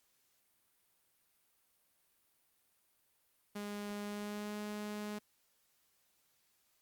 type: tone with pitch glide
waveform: sawtooth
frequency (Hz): 205.6 to 209.1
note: G#3 to G#3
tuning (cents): -17 to +12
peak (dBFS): -36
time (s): 3.55-5.19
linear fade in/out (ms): 10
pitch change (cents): +29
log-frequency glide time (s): 4.03-4.56
effects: white hiss -75 dBFS RMS until 6.81 s + Opus 48 kbps